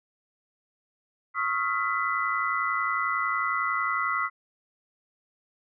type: tone cluster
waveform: sine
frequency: 1103 / 1272 / 1383 / 2001 Hz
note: C#6 / D#6 / F6 / B6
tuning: -9 / +38 / -17 / +22 cents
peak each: -30 dBFS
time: 1.34-4.3 s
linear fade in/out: 50 ms
effects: none